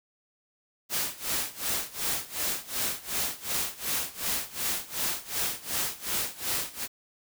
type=noise with tremolo; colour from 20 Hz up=white; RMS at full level=-28 dBFS; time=0.89-6.88 s; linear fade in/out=50 ms; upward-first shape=sine; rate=2.7 Hz; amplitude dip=90%; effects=none